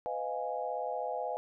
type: chord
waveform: sine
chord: F half-diminished seventh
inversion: second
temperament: equal with one note detuned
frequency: 504 / 622.3 / 698.5 / 830.6 Hz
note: Cb5 / Eb5 / F5 / Ab5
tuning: +35 / 0 / 0 / 0 cents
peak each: -38 / -39 / -38 / -38 dBFS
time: 0.06-1.37 s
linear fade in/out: 0 ms
effects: none